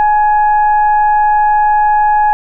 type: tone with frequency modulation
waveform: sine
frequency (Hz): 843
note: G#5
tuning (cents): +26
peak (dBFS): -7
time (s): 0-2.33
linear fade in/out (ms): 0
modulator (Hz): 830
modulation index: 0.39
effects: none